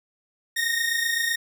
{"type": "tone pair together", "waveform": "sawtooth", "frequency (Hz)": [1836.9, 1864.7], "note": ["A#6", "A#6"], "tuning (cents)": [-26, 0], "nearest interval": "unison", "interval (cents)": 26, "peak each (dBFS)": -22, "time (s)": [0.56, 1.36], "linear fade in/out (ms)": 10, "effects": []}